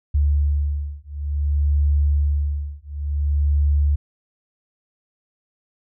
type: beating tone pair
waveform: sine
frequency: 72.3 / 72.86 Hz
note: D2 / D2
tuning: -27 / -13 cents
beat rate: 0.56 Hz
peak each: -20 dBFS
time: 0.14-3.96 s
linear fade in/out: 10 ms
effects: none